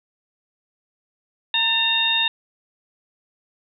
harmonic tone with a mistuned harmonic, 921 Hz, A#5, 21 cents flat, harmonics 1 / 2 / 3 / 4, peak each -29 / -27 / -23 / -19 dBFS, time 1.54-2.28 s, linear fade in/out 2 ms, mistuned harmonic 2, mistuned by -50 cents, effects none

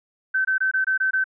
sine tone bursts, 1537 Hz, G6, 35 cents flat, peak -18 dBFS, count 7, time 0.34-1.242 s, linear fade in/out 10 ms, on 110 ms, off 22 ms, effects none

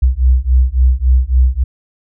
sine beating tone pair, 61.74 / 65.34 Hz, B1 / C2, 0 / -2 cents, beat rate 3.6 Hz, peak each -11 dBFS, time 0.02-1.64 s, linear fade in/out 10 ms, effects none

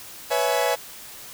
40% pulse chord, C# minor seventh, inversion third, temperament equal with one note detuned, 493.9 / 554.4 / 659.3 / 842.7 Hz, B4 / C#5 / E5 / G#5, 0 / 0 / 0 / +25 cents, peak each -25 dBFS, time 0.3-0.76 s, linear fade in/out 20 ms, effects white hiss -41 dBFS RMS until 1.33 s

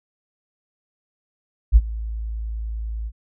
sine tone with ADSR envelope, 55 Hz, A1, in tune, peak -5 dBFS, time 1.72-3.12 s, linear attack 40 ms, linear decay 43 ms, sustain -20 dB, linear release 52 ms, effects none

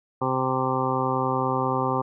harmonic tone, 130.3 Hz, C3, 7 cents flat, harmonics 1 / 2 / 3 / 4 / 6 / 7 / 8 / 9, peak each -30 / -30 / -30 / -30 / -30 / -30 / -30 / -30 dBFS, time 0.21-2.02 s, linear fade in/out 10 ms, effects none

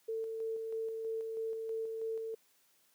sine tone with tremolo, 447.5 Hz, A4, 29 cents sharp, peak -34 dBFS, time 0.08-2.35 s, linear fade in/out 10 ms, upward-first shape square, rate 3.1 Hz, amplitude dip 30%, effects white hiss -70 dBFS RMS until 2.94 s + high-pass 150 Hz 12 dB/octave

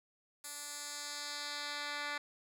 10% pulse tone with band-pass filter sweep, 291.6 Hz, D4, 12 cents flat, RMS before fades -42 dBFS, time 0.44-2.18 s, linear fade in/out 5 ms, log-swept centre 10000 to 2500 Hz, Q 1.2, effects none

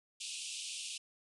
pink band-pass noise, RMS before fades -43 dBFS, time 0.2-0.98 s, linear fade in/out 10 ms, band 2500 to 10000 Hz, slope 96 dB/octave, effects none

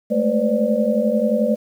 sine tone cluster, 211.7 / 223 / 501 / 542 / 592 Hz, G#3 / A3 / B4 / C#5 / D5, +33 / +23 / +25 / -39 / +14 cents, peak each -23 / -20 / -22 / -26 / -21 dBFS, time 0.1-1.56 s, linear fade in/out 20 ms, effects 8-bit

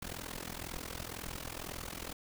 pink noise with amplitude modulation, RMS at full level -39 dBFS, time 0.02-2.13 s, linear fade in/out 5 ms, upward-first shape sine, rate 42 Hz, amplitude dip 90%, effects none

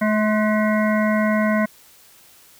harmonic tone with a mistuned harmonic, 214.2 Hz, A3, 46 cents flat, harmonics 1 / 3 / 5 / 7 / 9 / 10, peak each -18 / -22 / -27 / -28 / -28 / -33 dBFS, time 0.01-1.66 s, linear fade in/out 10 ms, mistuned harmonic 5, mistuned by -29 cents, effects white hiss -50 dBFS RMS until 2.59 s

